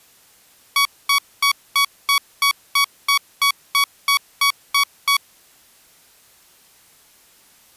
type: tone bursts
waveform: 15% pulse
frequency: 1125 Hz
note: C#6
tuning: 25 cents sharp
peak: -7 dBFS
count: 14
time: 0.76-5.168 s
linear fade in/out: 2 ms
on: 92 ms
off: 240 ms
effects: white hiss -52 dBFS RMS until 7.76 s + resampled to 32000 Hz